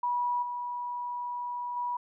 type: tone with level steps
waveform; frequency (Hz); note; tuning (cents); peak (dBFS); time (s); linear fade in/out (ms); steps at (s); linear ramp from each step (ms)
sine; 973; B5; -26; -26 / -32 / -29; 0.03-1.97; 5; 0.42 / 1.76; 10
effects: none